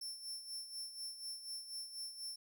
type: tone with tremolo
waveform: sawtooth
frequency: 5380 Hz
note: E8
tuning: 34 cents sharp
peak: -39 dBFS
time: 0.01-2.36 s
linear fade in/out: 5 ms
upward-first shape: sine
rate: 4.1 Hz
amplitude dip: 65%
effects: none

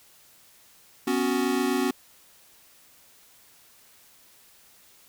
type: chord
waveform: square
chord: B suspended second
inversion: none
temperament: equal with one note detuned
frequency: 249.5 / 277.2 / 370 Hz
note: B3 / C#4 / F#4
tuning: +18 / 0 / 0 cents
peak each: -28 dBFS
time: 1.07-1.91 s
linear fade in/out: 5 ms
effects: white hiss -56 dBFS RMS until 5.08 s

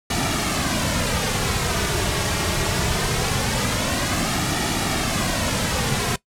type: noise with flanger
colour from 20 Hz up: pink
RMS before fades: -22 dBFS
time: 0.1-6.16 s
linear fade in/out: 5 ms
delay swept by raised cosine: 1.9 to 4 ms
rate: 0.22 Hz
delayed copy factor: -0.55
effects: noise-tail reverb RT60 0.1 s tail -19 dB re dry + low-pass 10000 Hz 12 dB/octave

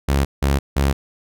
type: tone bursts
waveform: sawtooth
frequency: 69.3 Hz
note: C#2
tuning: in tune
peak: -11 dBFS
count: 3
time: 0.08-0.93 s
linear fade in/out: 10 ms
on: 170 ms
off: 170 ms
effects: none

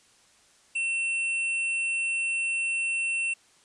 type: tone with hard clipping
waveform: triangle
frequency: 2700 Hz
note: E7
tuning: 41 cents sharp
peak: -27 dBFS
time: 0.75-3.34 s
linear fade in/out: 10 ms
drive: 14 dB
effects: white hiss -60 dBFS RMS until 3.64 s + resampled to 22050 Hz

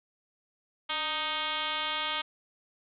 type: tone with frequency modulation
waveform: sine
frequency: 2195 Hz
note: C#7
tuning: 18 cents flat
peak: -29 dBFS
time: 0.89-2.22 s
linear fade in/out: 10 ms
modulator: 318 Hz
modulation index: 4.4
effects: none

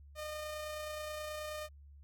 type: tone with amplitude modulation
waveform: sawtooth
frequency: 609 Hz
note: D#5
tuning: 37 cents flat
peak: -35 dBFS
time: 0.15-1.69 s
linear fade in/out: 50 ms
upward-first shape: sine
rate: 29.4 Hz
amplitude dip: 25%
effects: added 71 Hz sine -53 dBFS peak until 2.03 s

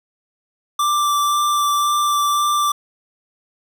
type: tone with vibrato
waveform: square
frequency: 1174.7 Hz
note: D6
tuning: in tune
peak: -16 dBFS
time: 0.79-2.72 s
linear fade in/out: 5 ms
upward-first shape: sine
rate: 1.9 Hz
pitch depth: 10 cents each way
effects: none

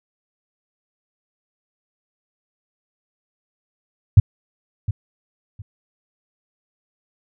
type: tone with echo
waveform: sine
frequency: 101.4 Hz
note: G#2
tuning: 41 cents flat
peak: -3 dBFS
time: 4.17-4.2 s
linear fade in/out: 5 ms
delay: 710 ms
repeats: 2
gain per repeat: -14 dB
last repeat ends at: 5.62 s
effects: none

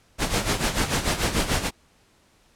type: noise with tremolo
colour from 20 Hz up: pink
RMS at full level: -21 dBFS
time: 0.18-1.71 s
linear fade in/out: 50 ms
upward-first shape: sine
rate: 6.8 Hz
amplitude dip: 70%
effects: pink hiss -60 dBFS RMS until 2.55 s + low-pass 10000 Hz 12 dB/octave

